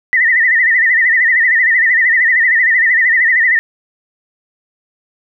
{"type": "tone with vibrato", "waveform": "sine", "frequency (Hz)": 1910, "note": "A#6", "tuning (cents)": 42, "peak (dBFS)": -8, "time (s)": [0.13, 3.59], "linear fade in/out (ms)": 0, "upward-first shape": "sine", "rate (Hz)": 13, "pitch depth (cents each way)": 110, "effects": []}